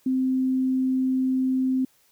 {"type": "tone", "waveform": "sine", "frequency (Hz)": 260, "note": "C4", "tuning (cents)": -11, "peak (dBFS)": -20, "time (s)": [0.06, 1.85], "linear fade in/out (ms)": 5, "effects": ["white hiss -62 dBFS RMS until 2.11 s"]}